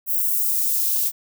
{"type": "noise with high-pass filter sweep", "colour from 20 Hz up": "violet", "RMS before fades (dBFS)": -21, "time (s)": [0.06, 1.12], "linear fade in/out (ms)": 50, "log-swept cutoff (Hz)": [11000, 2700], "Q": 0.73, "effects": []}